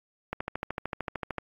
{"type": "click train", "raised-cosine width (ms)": 0.5, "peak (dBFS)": -16, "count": 15, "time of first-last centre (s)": [0.33, 1.383], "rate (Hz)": 13.3, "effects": ["AAC 48 kbps"]}